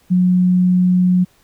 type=tone; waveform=sine; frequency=181.4 Hz; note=F#3; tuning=34 cents flat; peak=-10 dBFS; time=0.1-1.25 s; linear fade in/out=20 ms; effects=pink hiss -55 dBFS RMS until 1.43 s